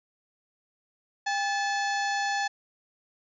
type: harmonic tone with a mistuned harmonic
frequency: 866 Hz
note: A5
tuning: 28 cents flat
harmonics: 1 / 2 / 3 / 4 / 5 / 6 / 7 / 8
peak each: -28 / -30 / -40 / -42 / -38 / -44 / -43 / -45 dBFS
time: 1.26-2.48 s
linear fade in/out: 10 ms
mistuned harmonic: 1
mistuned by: -130 cents
effects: none